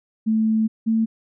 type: tone pair in turn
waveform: sine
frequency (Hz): 220 / 223.6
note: A3 / A3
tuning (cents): 0 / +28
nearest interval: unison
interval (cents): 28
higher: second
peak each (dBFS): -16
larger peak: neither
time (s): 0.26-0.68 / 0.86-1.06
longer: first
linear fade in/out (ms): 20
effects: none